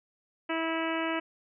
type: harmonic tone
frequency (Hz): 325.9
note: E4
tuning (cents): -20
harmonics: 1 / 2 / 3 / 4 / 5 / 6 / 7 / 8 / 9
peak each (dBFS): -32 / -35 / -37 / -38 / -39 / -40 / -40 / -41 / -42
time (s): 0.49-1.2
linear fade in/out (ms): 10
effects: none